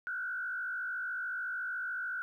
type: tone with frequency modulation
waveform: sine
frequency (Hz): 1480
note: F#6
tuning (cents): 0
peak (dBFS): -34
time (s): 0.07-2.22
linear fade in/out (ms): 0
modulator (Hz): 53.8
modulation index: 1.2
effects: 12-bit